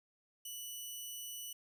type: tone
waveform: 10% pulse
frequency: 2960 Hz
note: F#7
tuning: in tune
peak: -35 dBFS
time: 0.45-1.53 s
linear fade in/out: 5 ms
effects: none